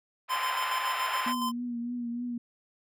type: band-pass noise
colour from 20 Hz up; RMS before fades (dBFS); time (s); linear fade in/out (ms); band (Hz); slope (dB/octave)
pink; -34; 0.28-1.34; 50; 800 to 2800; 24
type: tone with tremolo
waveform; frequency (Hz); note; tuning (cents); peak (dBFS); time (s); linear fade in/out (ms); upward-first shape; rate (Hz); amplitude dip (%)
square; 1030; C6; -28; -29; 0.29-1.52; 20; square; 7.1; 40
type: tone with vibrato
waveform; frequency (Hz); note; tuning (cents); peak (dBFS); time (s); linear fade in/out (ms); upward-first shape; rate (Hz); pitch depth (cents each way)
sine; 239.9; A#3; +50; -31; 1.26-2.38; 5; triangle; 3.3; 44
effects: none